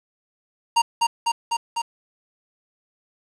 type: tone with echo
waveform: square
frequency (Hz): 932.3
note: A#5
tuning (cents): 0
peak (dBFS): -15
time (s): 0.76-0.82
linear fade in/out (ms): 10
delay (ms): 250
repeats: 4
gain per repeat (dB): -2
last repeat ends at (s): 1.82
effects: resampled to 22050 Hz + 7-bit